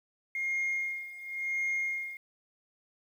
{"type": "tone with tremolo", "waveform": "sine", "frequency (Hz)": 2134, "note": "C7", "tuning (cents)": 34, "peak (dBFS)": -26, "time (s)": [0.35, 2.17], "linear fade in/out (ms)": 2, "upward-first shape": "sine", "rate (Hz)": 0.93, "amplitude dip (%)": 85, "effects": ["tanh soft clip ceiling -26 dBFS", "10-bit"]}